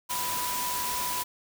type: tone in noise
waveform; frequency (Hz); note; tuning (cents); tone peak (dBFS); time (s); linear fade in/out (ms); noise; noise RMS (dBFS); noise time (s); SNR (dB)
sine; 987.8; B5; 0; -32; 0.09-1.24; 20; white; -32; 0.09-1.24; -3
effects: none